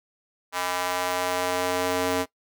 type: tone with high-pass filter sweep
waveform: square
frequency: 90.5 Hz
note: F#2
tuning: 38 cents flat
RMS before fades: -26 dBFS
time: 0.52-2.26 s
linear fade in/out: 50 ms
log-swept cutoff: 930 to 370 Hz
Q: 1.3
effects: noise-tail reverb RT60 0.1 s tail -18 dB re dry